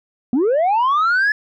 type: linear sweep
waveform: sine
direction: up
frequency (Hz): 226.2 to 1735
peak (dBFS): -11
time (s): 0.33-1.32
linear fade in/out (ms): 2
effects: tanh soft clip ceiling -12 dBFS